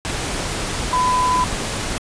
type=tone in noise; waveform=sine; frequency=1003 Hz; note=B5; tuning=26 cents sharp; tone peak=-15 dBFS; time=0.93-1.44 s; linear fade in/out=0 ms; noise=pink; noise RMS=-24 dBFS; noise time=0.05-1.98 s; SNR=+6 dB; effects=resampled to 22050 Hz